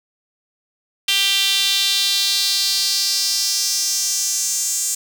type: tone with high-pass filter sweep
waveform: sawtooth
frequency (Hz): 393.7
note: G4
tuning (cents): +8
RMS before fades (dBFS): -19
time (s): 1.08-4.95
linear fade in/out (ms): 5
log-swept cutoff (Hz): 3100 to 7200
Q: 3.5
effects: none